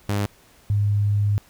sawtooth / sine tone pair in turn, 101.8 / 102.69 Hz, G#2 / G#2, -34 / -19 cents, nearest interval unison, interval 15 cents, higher second, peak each -17 dBFS, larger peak neither, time 0.09-0.26 / 0.7-1.38 s, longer second, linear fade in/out 0 ms, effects pink hiss -54 dBFS RMS until 1.49 s

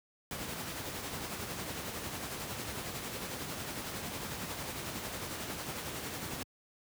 pink noise with tremolo, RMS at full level -38 dBFS, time 0.31-6.43 s, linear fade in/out 2 ms, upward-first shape sine, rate 11 Hz, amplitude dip 35%, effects high-pass 80 Hz 12 dB/octave

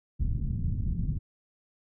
pink low-pass noise, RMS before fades -29 dBFS, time 0.19-1.19 s, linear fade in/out 20 ms, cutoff 180 Hz, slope 24 dB/octave, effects none

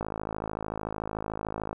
click train, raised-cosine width 1 ms, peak -18 dBFS, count 93, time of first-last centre 0.01-1.73 s, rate 53.5 Hz, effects 10-bit

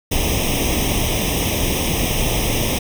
pink noise with comb filter, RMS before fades -19 dBFS, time 0.11-2.79 s, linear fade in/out 10 ms, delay 0.34 ms, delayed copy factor +0.9, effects none

